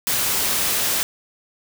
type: noise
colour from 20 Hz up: white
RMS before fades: -21 dBFS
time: 0.07-1.03 s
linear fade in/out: 0 ms
effects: none